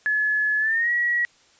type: tone with pitch glide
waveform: sine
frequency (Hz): 1709 to 1918.3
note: G#6 to A#6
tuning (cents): +49 to +49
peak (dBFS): -19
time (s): 0.06-1.25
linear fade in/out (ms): 0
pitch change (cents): +200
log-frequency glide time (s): 0.59-0.91
effects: white hiss -57 dBFS RMS until 1.59 s + resampled to 16000 Hz